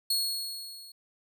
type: tone with level ramp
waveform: sawtooth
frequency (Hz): 4330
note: C#8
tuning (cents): -41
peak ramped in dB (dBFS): -21 to -44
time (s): 0.1-0.92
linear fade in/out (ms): 5
effects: none